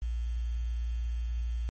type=tone with quantisation; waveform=sine; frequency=58.27 Hz; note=A#1; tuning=in tune; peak=-29 dBFS; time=0.02-1.69 s; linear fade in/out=0 ms; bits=9; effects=MP3 32 kbps